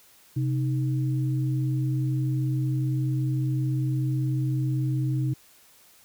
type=tone pair together; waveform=sine; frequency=130.81 / 311.1 Hz; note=C3 / D#4; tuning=0 / 0 cents; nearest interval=octave + minor third; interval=1500 cents; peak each=-23 / -32 dBFS; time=0.36-5.34 s; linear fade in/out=10 ms; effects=white hiss -56 dBFS RMS until 6.04 s